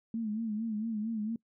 sine tone with vibrato, 219.4 Hz, A3, 5 cents flat, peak -31 dBFS, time 0.14-1.36 s, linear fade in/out 2 ms, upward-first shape sine, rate 4.4 Hz, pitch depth 84 cents each way, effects noise-tail reverb RT60 0.1 s tail -24 dB re dry

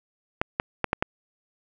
clicks, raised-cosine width 0.5 ms, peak -7 dBFS, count 5, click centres 0.415 / 0.599 / 0.843 / 0.931 / 1.025 s, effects none

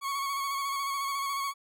40% pulse tone with vibrato, 1108.7 Hz, C#6, in tune, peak -29 dBFS, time 0.01-1.54 s, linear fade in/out 50 ms, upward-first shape square, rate 14 Hz, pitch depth 25 cents each way, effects none

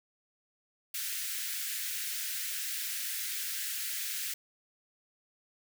white high-pass noise, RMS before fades -36 dBFS, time 0.94-4.34 s, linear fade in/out 5 ms, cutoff 1500 Hz, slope 48 dB/octave, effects none

